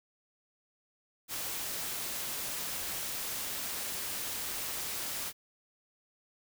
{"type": "noise", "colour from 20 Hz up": "white", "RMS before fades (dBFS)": -37, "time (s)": [1.28, 5.33], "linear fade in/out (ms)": 50, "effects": []}